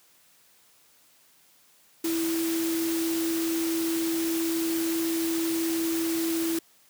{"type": "tone in noise", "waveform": "sine", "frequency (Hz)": 329.6, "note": "E4", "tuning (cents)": 0, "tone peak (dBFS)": -25, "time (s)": [2.04, 6.59], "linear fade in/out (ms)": 5, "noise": "white", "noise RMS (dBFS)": -34, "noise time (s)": [2.04, 6.59], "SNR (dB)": 6, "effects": ["white hiss -60 dBFS RMS until 6.89 s", "high-pass 100 Hz 12 dB/octave"]}